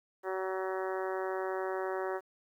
harmonic tone, 188.7 Hz, F#3, 34 cents sharp, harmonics 2 / 3 / 4 / 5 / 6 / 7 / 8 / 9 / 10, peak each -35 / -39 / -41 / -43 / -45 / -46 / -47 / -48 / -49 dBFS, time 0.23-2.21 s, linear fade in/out 50 ms, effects 11-bit

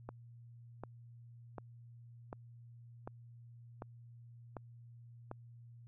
click train, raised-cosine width 1 ms, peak -29 dBFS, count 8, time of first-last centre 0.09-5.314 s, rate 1.34 Hz, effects added 118 Hz sine -53 dBFS peak until 5.87 s

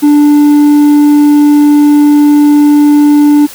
sine tone with hard clipping, 293.7 Hz, D4, in tune, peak -3 dBFS, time 0.02-3.47 s, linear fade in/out 20 ms, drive 3 dB, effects white hiss -29 dBFS RMS until 3.54 s

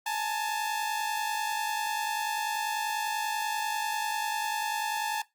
sawtooth tone pair together, 844 / 894.2 Hz, G#5 / A5, +28 / +28 cents, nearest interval minor second, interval 100 cents, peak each -28 dBFS, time 0.06-5.22 s, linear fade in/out 5 ms, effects noise-tail reverb RT60 0.2 s tail -20 dB re dry + Opus 48 kbps

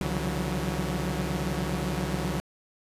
sawtooth tone cluster, 66.8 / 143.2 / 162.4 / 180.2 / 187.7 Hz, C2 / D3 / E3 / F#3 / F#3, +36 / -43 / -26 / -45 / +25 cents, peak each -30 dBFS, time 0.01-2.4 s, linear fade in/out 0 ms, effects resampled to 32000 Hz + 10-bit

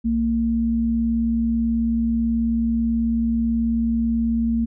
sine tone pair together, 60.8 / 229.6 Hz, B1 / A#3, -26 / -26 cents, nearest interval octave + major seventh, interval 2300 cents, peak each -27 / -18 dBFS, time 0.04-4.66 s, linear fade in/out 20 ms, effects none

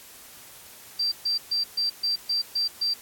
sine tone bursts, 4699 Hz, D8, in tune, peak -22 dBFS, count 8, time 0.99-2.94 s, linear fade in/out 10 ms, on 130 ms, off 130 ms, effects white hiss -47 dBFS RMS until 3.01 s + AAC 64 kbps

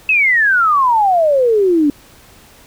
sine exponential sweep, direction down, 2637 to 280.9 Hz, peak -9 dBFS, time 0.09-1.9 s, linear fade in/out 2 ms, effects pink hiss -44 dBFS RMS until 2.66 s

